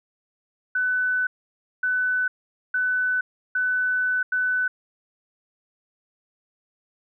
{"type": "tone bursts at uneven times", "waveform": "sine", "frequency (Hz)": 1500, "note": "F#6", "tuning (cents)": 23, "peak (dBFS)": -20, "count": 5, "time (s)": [[0.75, 1.27], [1.83, 2.28], [2.74, 3.21], [3.55, 4.23], [4.32, 4.68]], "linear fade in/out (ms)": 5, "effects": []}